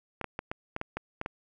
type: clicks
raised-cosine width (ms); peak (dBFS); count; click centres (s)
0.5; -18; 9; 0.213 / 0.243 / 0.391 / 0.515 / 0.764 / 0.814 / 0.97 / 1.214 / 1.261
effects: none